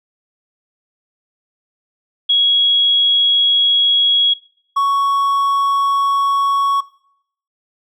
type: tone pair in turn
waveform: sine / triangle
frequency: 3322 / 1112.8 Hz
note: G#7 / C#6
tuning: 0 / +6 cents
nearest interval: octave + perfect fifth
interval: 1894 cents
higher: first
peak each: -10 dBFS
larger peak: neither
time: 2.29-4.34 / 4.76-6.81 s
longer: neither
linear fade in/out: 10 ms
effects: noise-tail reverb RT60 0.7 s tail -21 dB re dry